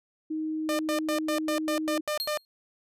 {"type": "tone", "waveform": "sine", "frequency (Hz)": 313, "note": "D#4", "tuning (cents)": 10, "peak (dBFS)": -28, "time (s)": [0.3, 2.01], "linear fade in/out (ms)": 10}
{"type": "tone bursts", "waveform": "sawtooth", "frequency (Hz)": 602, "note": "D5", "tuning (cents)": 43, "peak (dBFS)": -23, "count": 9, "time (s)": [0.69, 2.374], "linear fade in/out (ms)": 0, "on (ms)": 100, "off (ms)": 98}
{"type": "tone with exponential decay", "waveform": "45% pulse", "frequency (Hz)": 4247, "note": "C8", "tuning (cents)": 25, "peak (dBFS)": -25, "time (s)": [2.2, 2.45], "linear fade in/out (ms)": 0, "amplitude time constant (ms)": 54}
{"effects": ["resampled to 32000 Hz"]}